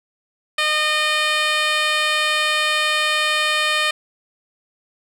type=tone with band-pass filter; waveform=10% pulse; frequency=611 Hz; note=D#5; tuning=32 cents flat; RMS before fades=-19 dBFS; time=0.58-3.91 s; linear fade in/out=5 ms; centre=2700 Hz; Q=0.53; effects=none